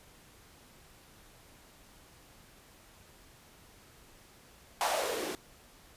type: noise with band-pass filter sweep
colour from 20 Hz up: blue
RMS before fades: -33 dBFS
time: 4.81-5.35 s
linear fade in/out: 0 ms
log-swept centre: 820 to 300 Hz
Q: 4.4
effects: pink hiss -58 dBFS RMS until 5.96 s + resampled to 32000 Hz